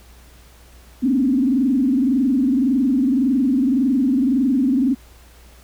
sine tone with frequency modulation, 261.6 Hz, C4, in tune, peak -14 dBFS, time 1.02-4.95 s, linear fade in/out 20 ms, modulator 21.8 Hz, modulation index 1.2, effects added 60 Hz sine -45 dBFS peak until 5.63 s + pink hiss -50 dBFS RMS until 5.63 s

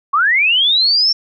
sine linear sweep, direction up, 1074 to 5500 Hz, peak -10 dBFS, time 0.13-1.13 s, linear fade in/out 10 ms, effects none

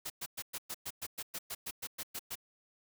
white noise bursts, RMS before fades -40 dBFS, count 15, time 0.05-2.355 s, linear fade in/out 10 ms, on 51 ms, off 110 ms, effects none

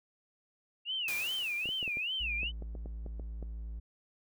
sine tone with vibrato, 2721 Hz, F7, 46 cents flat, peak -32 dBFS, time 0.85-2.52 s, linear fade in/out 50 ms, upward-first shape sine, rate 2.5 Hz, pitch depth 240 cents each way
white noise with exponential decay, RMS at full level -39 dBFS, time 1.08-2.42 s, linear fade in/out 1 ms, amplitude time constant 290 ms
clicks, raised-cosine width 2 ms, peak -32 dBFS, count 12, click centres 1.657 / 1.69 / 1.828 / 1.878 / 1.971 / 2.432 / 2.623 / 2.752 / 2.859 / 3.063 / 3.197 / 3.427 s
triangle tone, 55.6 Hz, A1, 19 cents sharp, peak -36 dBFS, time 2.2-3.8 s, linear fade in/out 10 ms
effects none

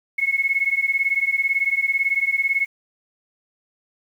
sine beating tone pair, 2179 / 2197 Hz, C#7 / C#7, -30 / -16 cents, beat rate 18 Hz, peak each -21 dBFS, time 0.18-2.66 s, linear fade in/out 10 ms, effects 8-bit

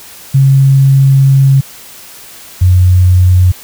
sine tone pair in turn, 135.8 / 90.95 Hz, C#3 / F#2, -35 / -29 cents, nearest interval perfect fifth, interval 694 cents, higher first, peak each -3 dBFS, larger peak neither, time 0.34-1.61 / 2.61-3.52 s, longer first, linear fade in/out 10 ms, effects white hiss -33 dBFS RMS until 3.63 s

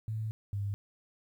sine tone pair in turn, 109.7 / 100.8 Hz, A2 / G2, -5 / +49 cents, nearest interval minor second, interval 146 cents, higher first, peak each -32 / -31 dBFS, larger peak second, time 0.08-0.31 / 0.53-0.74 s, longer first, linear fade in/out 0 ms, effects 11-bit

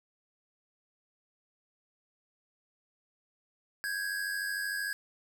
square tone pair together, 1568 / 1661.2 Hz, G6 / G#6, 0 / 0 cents, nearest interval minor second, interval 100 cents, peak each -39 / -34 dBFS, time 3.84-4.93 s, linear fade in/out 0 ms, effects none

